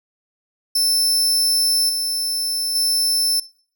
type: tone with level steps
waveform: sawtooth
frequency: 5300 Hz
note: E8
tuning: 9 cents sharp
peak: -13 / -18 / -14 dBFS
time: 0.75-3.4 s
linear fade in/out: 5 ms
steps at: 1.89 / 2.75 s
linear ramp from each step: 5 ms
effects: noise-tail reverb RT60 0.5 s tail -20 dB re dry